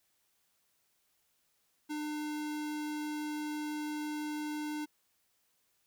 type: tone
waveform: square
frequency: 301 Hz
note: D4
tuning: 43 cents sharp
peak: -36 dBFS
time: 1.89-4.86 s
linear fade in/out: 20 ms
effects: white hiss -75 dBFS RMS until 5.86 s